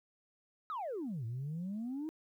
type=exponential two-way sweep; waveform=sine; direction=down then up; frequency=1328 to 110 to 324 Hz; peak=-35 dBFS; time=0.7-2.09 s; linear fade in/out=0 ms; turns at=1.25 s; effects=tanh soft clip ceiling -34 dBFS + 12-bit